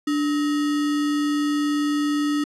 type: tone with sample-and-hold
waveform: sine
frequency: 293.7 Hz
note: D4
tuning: in tune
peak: -19 dBFS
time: 0.07-2.44 s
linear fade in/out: 5 ms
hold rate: 1575 Hz
effects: low-pass 8000 Hz 12 dB/octave